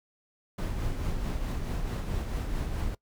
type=noise with tremolo; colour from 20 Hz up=brown; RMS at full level=-29 dBFS; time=0.58-2.95 s; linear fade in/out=5 ms; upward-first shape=triangle; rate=4.6 Hz; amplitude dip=45%; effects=noise-tail reverb RT60 0.1 s tail -22 dB re dry